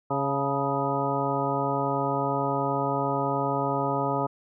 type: harmonic tone with a mistuned harmonic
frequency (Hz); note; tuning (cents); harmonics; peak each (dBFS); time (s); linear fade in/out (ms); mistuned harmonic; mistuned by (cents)
138.59; C#3; 0; 1 / 2 / 3 / 4 / 5 / 6 / 7 / 9; -32 / -32 / -32 / -32 / -32 / -32 / -32 / -32; 0.1-4.27; 10; 6; +57
effects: none